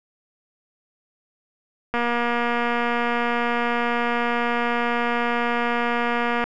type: click train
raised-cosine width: 0.5 ms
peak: -9 dBFS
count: 1072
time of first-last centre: 1.94-6.44 s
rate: 238 Hz
effects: none